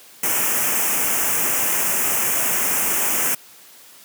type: band-stop noise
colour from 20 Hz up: white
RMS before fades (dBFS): -20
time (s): 0.23-3.35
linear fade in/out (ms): 5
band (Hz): 2900 to 5800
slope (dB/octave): 48
effects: white hiss -46 dBFS RMS until 4.04 s + high-pass 150 Hz 12 dB/octave